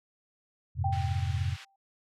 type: chord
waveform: sine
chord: F minor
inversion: none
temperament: equal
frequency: 87.31 / 103.83 / 130.81 Hz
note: F2 / Ab2 / C3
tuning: 0 / 0 / 0 cents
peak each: -30 / -32 / -33 dBFS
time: 0.75-1.57 s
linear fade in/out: 50 ms
type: tone with exponential decay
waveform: sine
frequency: 784 Hz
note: G5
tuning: in tune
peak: -28 dBFS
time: 0.84-1.76 s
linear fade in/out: 5 ms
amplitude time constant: 200 ms
type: high-pass noise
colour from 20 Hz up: white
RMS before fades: -37 dBFS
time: 0.92-1.65 s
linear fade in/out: 10 ms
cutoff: 1500 Hz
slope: 12 dB/octave
effects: low-pass 3000 Hz 12 dB/octave